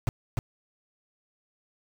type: noise with echo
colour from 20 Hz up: brown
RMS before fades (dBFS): -24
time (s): 0.07-0.09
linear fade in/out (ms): 0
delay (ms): 300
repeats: 1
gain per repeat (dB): -2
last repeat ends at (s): 0.39
effects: none